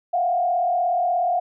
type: tone with frequency modulation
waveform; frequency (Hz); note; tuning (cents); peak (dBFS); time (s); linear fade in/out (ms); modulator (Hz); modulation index
sine; 708; F5; +23; -18; 0.13-1.4; 10; 36.7; 0.88
effects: none